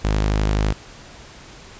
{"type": "tone", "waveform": "sawtooth", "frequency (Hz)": 51.91, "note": "G#1", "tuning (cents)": 0, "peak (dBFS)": -13, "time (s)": [0.04, 0.73], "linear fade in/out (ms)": 10, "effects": ["pink hiss -42 dBFS RMS until 1.79 s", "resampled to 16000 Hz"]}